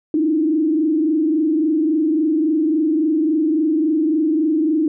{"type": "tone with frequency modulation", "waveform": "sine", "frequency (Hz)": 312.6, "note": "D#4", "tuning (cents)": 8, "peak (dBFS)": -14, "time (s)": [0.14, 4.88], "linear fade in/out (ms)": 2, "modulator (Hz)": 23.6, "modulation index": 0.88, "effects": []}